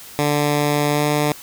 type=tone with pitch glide; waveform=10% pulse; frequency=146.83 to 148.36 Hz; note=D3 to D3; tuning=0 to +18 cents; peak=-8 dBFS; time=0.19-1.32 s; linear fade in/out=0 ms; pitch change=+18 cents; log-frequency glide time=0.91-1.03 s; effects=white hiss -39 dBFS RMS until 1.42 s

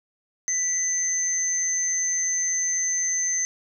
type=tone pair together; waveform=sine; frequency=1975.5 / 6214 Hz; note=B6 / G8; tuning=0 / -16 cents; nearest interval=octave + minor sixth; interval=1984 cents; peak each=-33 / -22 dBFS; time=0.48-3.45 s; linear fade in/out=0 ms; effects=none

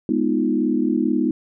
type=chord; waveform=sine; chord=F half-diminished seventh; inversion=first; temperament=equal; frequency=207.7 / 246.9 / 311.1 / 349.2 Hz; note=Ab3 / Cb4 / Eb4 / F4; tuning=0 / 0 / 0 / 0 cents; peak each=-24 / -21 / -21 / -26 dBFS; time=0.09-1.31 s; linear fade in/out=2 ms; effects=none

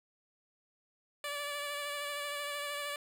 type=tone with vibrato; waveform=10% pulse; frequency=579 Hz; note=D5; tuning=25 cents flat; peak=-28 dBFS; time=1.24-2.96 s; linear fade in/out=2 ms; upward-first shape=sine; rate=13 Hz; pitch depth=22 cents each way; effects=none

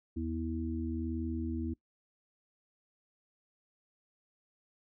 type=harmonic tone; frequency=81.4 Hz; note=E2; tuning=21 cents flat; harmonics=1 / 3 / 4; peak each=-37 / -37 / -38 dBFS; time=0.16-1.74 s; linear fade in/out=10 ms; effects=noise-tail reverb RT60 0.1 s tail -20 dB re dry

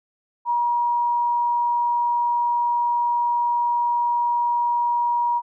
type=tone; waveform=sine; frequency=955 Hz; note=A#5; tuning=42 cents sharp; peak=-18 dBFS; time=0.45-5.42 s; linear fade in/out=50 ms; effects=none

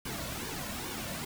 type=noise with flanger; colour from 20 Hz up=pink; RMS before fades=-38 dBFS; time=0.05-1.25 s; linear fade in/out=5 ms; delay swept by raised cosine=1.5 to 2.5 ms; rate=2.4 Hz; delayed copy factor=-0.65; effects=none

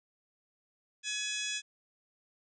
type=harmonic tone with a mistuned harmonic; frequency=844 Hz; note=G#5; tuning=28 cents sharp; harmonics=2 / 3 / 4 / 5 / 6 / 7 / 8 / 9 / 10; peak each=-42 / -39 / -38 / -48 / -44 / -44 / -41 / -52 / -48 dBFS; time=1.03-1.62 s; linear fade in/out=50 ms; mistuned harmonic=5; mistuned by=-100 cents; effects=none

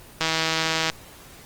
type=click train; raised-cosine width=0.2 ms; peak=-5 dBFS; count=112; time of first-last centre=0.21-0.899 s; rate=161 Hz; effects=pink hiss -46 dBFS RMS until 1.45 s + Opus 24 kbps

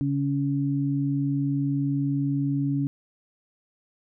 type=tone pair together; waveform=sine; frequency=140 / 280 Hz; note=C#3 / C#4; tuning=+18 / +18 cents; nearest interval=octave; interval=1200 cents; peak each=-25 dBFS; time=0.01-2.87 s; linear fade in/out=0 ms; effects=none

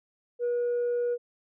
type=tone; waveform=sine; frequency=482.3 Hz; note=B4; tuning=41 cents flat; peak=-23 dBFS; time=0.39-1.18 s; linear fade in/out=50 ms; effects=tanh soft clip ceiling -23 dBFS

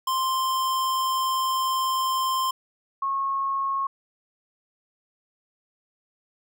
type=tone pair in turn; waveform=square / sine; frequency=1047 / 1091.4 Hz; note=C6 / C#6; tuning=+1 / -27 cents; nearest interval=minor second; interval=72 cents; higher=second; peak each=-23 / -23 dBFS; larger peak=neither; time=0.07-2.51 / 3.02-3.87 s; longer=first; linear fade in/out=5 ms; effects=none

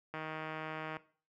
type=click train; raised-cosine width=0.5 ms; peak=-26 dBFS; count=131; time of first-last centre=0.14-0.968 s; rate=157 Hz; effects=noise-tail reverb RT60 0.4 s tail -17 dB re dry + high-pass 80 Hz 12 dB/octave

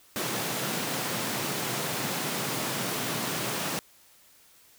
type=high-pass noise; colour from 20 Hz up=pink; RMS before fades=-31 dBFS; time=0.16-3.79 s; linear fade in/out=0 ms; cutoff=120 Hz; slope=48 dB/octave; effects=white hiss -58 dBFS RMS until 4.78 s

